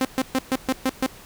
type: tone bursts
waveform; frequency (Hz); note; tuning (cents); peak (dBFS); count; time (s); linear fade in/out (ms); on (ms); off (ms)
sawtooth; 261.6; C4; 0; -15; 7; 0.01-1.063; 0; 39; 130
effects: pink hiss -45 dBFS RMS until 1.25 s